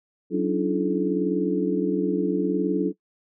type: tone cluster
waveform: sine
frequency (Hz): 186.5 / 280.6 / 300.1 / 341.5 / 429.7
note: F#3 / C#4 / D4 / F4 / A4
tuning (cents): +14 / +21 / +38 / -39 / -41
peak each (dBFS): -27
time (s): 0.3-2.93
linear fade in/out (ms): 50
effects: noise-tail reverb RT60 0.1 s tail -20 dB re dry